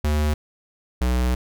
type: tone pair in turn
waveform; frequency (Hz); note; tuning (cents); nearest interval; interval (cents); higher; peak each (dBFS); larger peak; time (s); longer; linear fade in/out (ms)
square; 75.3 / 62.01; D2 / B1; +44 / +8; minor third; 336; first; -19; neither; 0.04-0.34 / 1.01-1.35; second; 5
effects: none